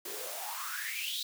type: noise with high-pass filter sweep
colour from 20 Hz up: white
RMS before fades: -38 dBFS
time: 0.05-1.23 s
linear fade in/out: 5 ms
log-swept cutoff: 340 to 4000 Hz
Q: 8.3
effects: none